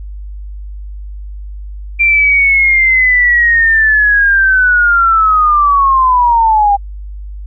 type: linear sweep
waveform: sine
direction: down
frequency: 2370 to 794 Hz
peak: -6 dBFS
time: 1.99-6.77 s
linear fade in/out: 20 ms
effects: added 50 Hz sine -23 dBFS peak until 7.46 s